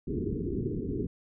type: low-pass noise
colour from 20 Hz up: white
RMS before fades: -32 dBFS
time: 0.07-1.07 s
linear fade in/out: 10 ms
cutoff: 430 Hz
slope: 96 dB/octave
effects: none